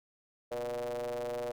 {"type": "ring-modulated tone", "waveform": "square", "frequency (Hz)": 61.74, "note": "B1", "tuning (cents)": 0, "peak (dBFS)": -32, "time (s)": [0.51, 1.52], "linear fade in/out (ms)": 10, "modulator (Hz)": 544, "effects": []}